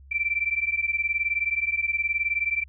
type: beating tone pair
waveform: sine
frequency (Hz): 2333 / 2352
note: D7 / D7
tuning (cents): -12 / +2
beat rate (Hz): 19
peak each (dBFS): -26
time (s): 0.11-2.64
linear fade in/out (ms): 10
effects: added 68 Hz sine -46 dBFS peak until 2.68 s